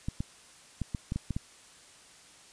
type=clicks; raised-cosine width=5 ms; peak=-19 dBFS; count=8; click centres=0.085 / 0.205 / 0.817 / 0.948 / 1.121 / 1.16 / 1.307 / 1.365 s; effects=white hiss -55 dBFS RMS until 2.52 s + resampled to 22050 Hz